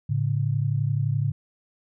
sine tone pair together, 110 / 141.71 Hz, A2 / C#3, 0 / +39 cents, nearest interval major third, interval 439 cents, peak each -24 / -24 dBFS, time 0.09-1.32 s, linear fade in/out 10 ms, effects none

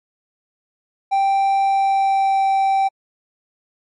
triangle tone with pitch glide, 784 to 778.1 Hz, G5 to G5, 0 to -13 cents, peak -12 dBFS, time 1.11-2.89 s, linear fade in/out 20 ms, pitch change -13 cents, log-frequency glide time 1.64-2.46 s, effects MP3 48 kbps

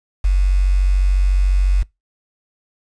sine tone with quantisation, 47 Hz, F#1, 28 cents sharp, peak -11 dBFS, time 0.24-1.83 s, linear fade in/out 10 ms, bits 6, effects noise-tail reverb RT60 0.2 s tail -24 dB re dry + resampled to 22050 Hz

